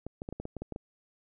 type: clicks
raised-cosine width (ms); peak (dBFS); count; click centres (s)
2; -24; 10; 0.066 / 0.219 / 0.289 / 0.326 / 0.4 / 0.454 / 0.567 / 0.62 / 0.723 / 0.761
effects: none